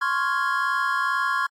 triangle chord, Db major seventh, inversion third, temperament equal, 1046.5 / 1108.7 / 1396.9 / 1661.2 Hz, C6 / Db6 / F6 / Ab6, 0 / 0 / 0 / 0 cents, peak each -25 dBFS, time 0.01-1.47 s, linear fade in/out 10 ms, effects AAC 64 kbps

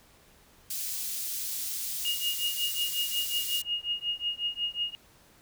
white high-pass noise, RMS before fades -34 dBFS, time 0.7-3.62 s, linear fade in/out 5 ms, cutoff 4000 Hz, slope 12 dB/octave
sine tone with tremolo, 2859 Hz, F7, 40 cents sharp, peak -25 dBFS, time 2.05-4.95 s, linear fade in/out 0 ms, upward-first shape triangle, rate 5.5 Hz, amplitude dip 100%
effects pink hiss -59 dBFS RMS until 5.41 s

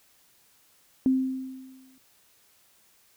sine tone with exponential decay, 261.6 Hz, C4, in tune, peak -17 dBFS, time 1.06-1.98 s, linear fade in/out 1 ms, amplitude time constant 200 ms, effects white hiss -62 dBFS RMS until 3.16 s

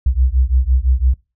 sine beating tone pair, 61.2 / 67.1 Hz, B1 / C2, -15 / +44 cents, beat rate 5.9 Hz, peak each -14 / -15 dBFS, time 0.06-1.14 s, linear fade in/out 5 ms, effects noise-tail reverb RT60 0.3 s tail -23 dB re dry

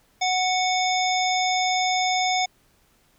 harmonic tone with a mistuned harmonic, 740 Hz, F#5, in tune, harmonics 1 / 3 / 5 / 7 / 9, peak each -22 / -27 / -29 / -30 / -32 dBFS, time 0.21-2.46 s, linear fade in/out 10 ms, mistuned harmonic 5, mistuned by -56 cents, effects pink hiss -62 dBFS RMS until 3.18 s

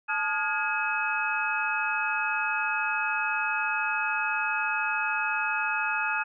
sine tone cluster, 867 / 1236 / 1423 / 1657 / 2553 Hz, A5 / D#6 / F6 / G#6 / D#7, -26 / -12 / +32 / -4 / +44 cents, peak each -32 / -35 / -30 / -33 / -30 dBFS, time 0.08-6.24 s, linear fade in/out 20 ms, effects none

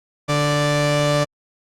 sawtooth tone pair together, 146.83 / 586.9 Hz, D3 / D5, 0 / -1 cents, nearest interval 2 octaves, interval 2399 cents, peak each -15 dBFS, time 0.28-1.25 s, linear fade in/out 20 ms, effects low-pass 8000 Hz 12 dB/octave + Opus 48 kbps

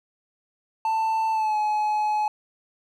triangle tone with pitch glide, 887 to 848.4 Hz, A5 to G#5, +14 to +37 cents, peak -19 dBFS, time 0.85-2.28 s, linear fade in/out 2 ms, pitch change -77 cents, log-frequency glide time 1.31-1.57 s, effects none

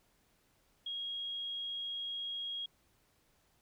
sine tone, 3282 Hz, G#7, 21 cents flat, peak -37 dBFS, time 0.86-2.66 s, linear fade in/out 5 ms, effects pink hiss -72 dBFS RMS until 3.61 s

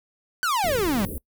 45% pulse exponential sweep, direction down, 1551 to 182 Hz, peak -21 dBFS, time 0.43-1.05 s, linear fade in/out 0 ms
pink band-stop noise, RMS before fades -32 dBFS, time 0.64-1.18 s, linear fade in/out 0 ms, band 510 to 10000 Hz, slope 48 dB/octave
effects noise-tail reverb RT60 0.1 s tail -23 dB re dry

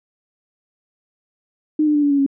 sine tone with pitch steps, 306 / 299.7 / 293.5 / 287.5 / 281.6 / 275.8 Hz, D#4 / D4 / D4 / D4 / C#4 / C#4, -29 / +35 / -1 / -37 / +27 / -9 cents, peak -13 dBFS, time 1.79-2.264 s, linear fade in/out 5 ms, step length 79 ms, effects none

